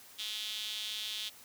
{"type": "tone with high-pass filter", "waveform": "sawtooth", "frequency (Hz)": 214.3, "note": "A3", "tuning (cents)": -45, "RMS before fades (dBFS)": -39, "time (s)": [0.18, 1.3], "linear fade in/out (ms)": 20, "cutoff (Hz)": 3400, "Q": 4.9, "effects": ["white hiss -55 dBFS RMS until 1.44 s", "high-pass 60 Hz 12 dB/octave"]}